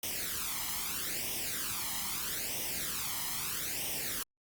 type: noise with flanger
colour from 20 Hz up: white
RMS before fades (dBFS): -36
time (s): 0.03-4.23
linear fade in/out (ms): 2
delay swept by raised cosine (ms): 0.34 to 0.99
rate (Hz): 0.78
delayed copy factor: +0.7
effects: Opus 48 kbps